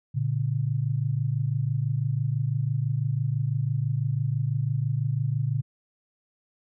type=tone pair together; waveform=sine; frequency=115.8 / 141.82 Hz; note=A#2 / C#3; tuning=-11 / +40 cents; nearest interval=major third; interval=351 cents; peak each=-26 dBFS; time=0.14-5.62 s; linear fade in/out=20 ms; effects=none